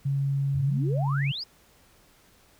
sine tone, 138.59 Hz, C#3, in tune, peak -23 dBFS, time 0.05-1.32 s, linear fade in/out 10 ms
sine exponential sweep, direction up, 76.7 to 5274 Hz, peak -31 dBFS, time 0.54-1.44 s, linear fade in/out 10 ms
effects pink hiss -59 dBFS RMS until 2.59 s

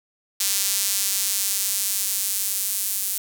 sawtooth tone with high-pass filter sweep, 197.9 Hz, G3, 17 cents sharp, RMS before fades -24 dBFS, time 0.4-3.18 s, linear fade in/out 5 ms, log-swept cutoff 5900 to 9800 Hz, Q 0.76, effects none

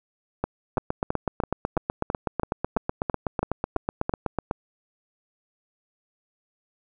two click trains, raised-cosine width 1 ms, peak -10 / -10 dBFS, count 31 / 12, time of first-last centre 0.78-4.511 / 0.44-4.094 s, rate 8.04 / 3.01 Hz, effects none

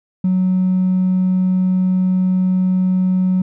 sine tone with hard clipping, 185 Hz, F#3, in tune, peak -13 dBFS, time 0.24-3.42 s, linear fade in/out 5 ms, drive 1 dB, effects none

